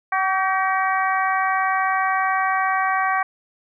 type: harmonic tone with a mistuned harmonic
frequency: 379.6 Hz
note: F#4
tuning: 44 cents sharp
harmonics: 2 / 3 / 4 / 5 / 6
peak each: -22 / -22 / -26 / -26 / -31 dBFS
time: 0.12-3.23 s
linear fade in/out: 5 ms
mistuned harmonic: 4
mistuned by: +41 cents
effects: none